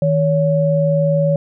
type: tone pair together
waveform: sine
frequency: 158.1 / 563.4 Hz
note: D#3 / C#5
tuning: +28 / +28 cents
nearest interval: octave + minor seventh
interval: 2200 cents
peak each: -15 dBFS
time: 0.02-1.36 s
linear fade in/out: 2 ms
effects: none